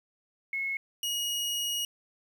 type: tone pair in turn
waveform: sine / sawtooth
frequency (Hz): 2181 / 2888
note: C#7 / F#7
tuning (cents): -29 / -43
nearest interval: perfect fourth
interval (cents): 486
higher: second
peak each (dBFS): -29 / -26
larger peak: second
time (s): 0.53-0.77 / 1.03-1.85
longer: second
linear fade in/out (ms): 2
effects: 10-bit